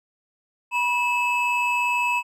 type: tone pair together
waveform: triangle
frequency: 975 / 2603 Hz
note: B5 / E7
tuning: -23 / -22 cents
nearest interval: octave + perfect fourth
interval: 1701 cents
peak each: -21 dBFS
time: 0.71-2.23 s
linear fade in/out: 50 ms
effects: resampled to 32000 Hz